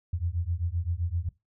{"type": "beating tone pair", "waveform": "sine", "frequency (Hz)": [82.41, 90.11], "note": ["E2", "F#2"], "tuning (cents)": [0, -45], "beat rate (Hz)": 7.7, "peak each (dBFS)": -30, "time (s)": [0.13, 1.29], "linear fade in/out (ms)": 5, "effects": ["noise-tail reverb RT60 0.2 s tail -19 dB re dry"]}